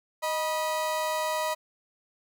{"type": "tone pair together", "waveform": "35% pulse", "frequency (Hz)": [622.3, 973], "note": ["D#5", "B5"], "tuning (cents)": [0, -26], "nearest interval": "minor sixth", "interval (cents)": 774, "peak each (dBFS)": [-28, -28], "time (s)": [0.22, 1.55], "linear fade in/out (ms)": 20, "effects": []}